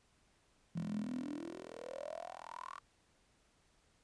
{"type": "tone with high-pass filter sweep", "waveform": "10% pulse", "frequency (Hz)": 41.38, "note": "E1", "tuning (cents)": 7, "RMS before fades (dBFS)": -44, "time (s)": [0.75, 2.8], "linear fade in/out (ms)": 10, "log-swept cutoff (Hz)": [170, 1200], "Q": 9.9, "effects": ["pink hiss -72 dBFS RMS until 4.03 s", "resampled to 22050 Hz"]}